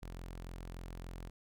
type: tone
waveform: sawtooth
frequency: 43.48 Hz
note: F1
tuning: 7 cents flat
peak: -40 dBFS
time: 0.02-1.3 s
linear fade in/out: 10 ms
effects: none